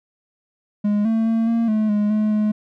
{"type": "tone with pitch steps", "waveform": "triangle", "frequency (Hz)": [207.1, 224, 226, 230.3, 215.6, 208.2, 213.6, 212.3], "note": ["G#3", "A3", "A3", "A#3", "A3", "G#3", "G#3", "G#3"], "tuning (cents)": [-5, 31, 47, -21, -35, 5, 49, 38], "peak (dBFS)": -14, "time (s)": [0.84, 2.52], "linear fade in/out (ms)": 10, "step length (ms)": 210, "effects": []}